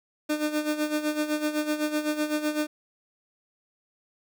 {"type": "tone with tremolo", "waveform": "30% pulse", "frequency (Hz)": 302.3, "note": "D#4", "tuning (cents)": -50, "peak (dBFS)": -20, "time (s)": [0.29, 2.67], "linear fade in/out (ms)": 10, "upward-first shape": "sine", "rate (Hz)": 7.9, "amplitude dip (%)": 70, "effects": []}